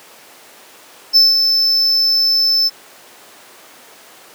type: tone with ADSR envelope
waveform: triangle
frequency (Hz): 5274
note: E8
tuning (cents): 0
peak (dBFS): -4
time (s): 1.13-2.7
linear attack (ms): 32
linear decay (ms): 180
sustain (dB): -6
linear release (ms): 30
effects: pink hiss -41 dBFS RMS until 4.34 s + high-pass 400 Hz 12 dB/octave